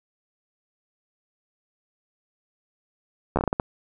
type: slowing click train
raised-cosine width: 1 ms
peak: -8 dBFS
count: 8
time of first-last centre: 3.36-3.599 s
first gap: 12 ms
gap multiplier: 1.34
effects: none